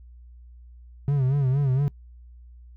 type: tone with vibrato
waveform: triangle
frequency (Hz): 135.9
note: C#3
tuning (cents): -34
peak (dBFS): -17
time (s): 1.08-1.88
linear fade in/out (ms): 0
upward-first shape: sine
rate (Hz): 4.3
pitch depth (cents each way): 110
effects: noise-tail reverb RT60 0.1 s tail -23 dB re dry + added 60 Hz sine -44 dBFS peak until 2.76 s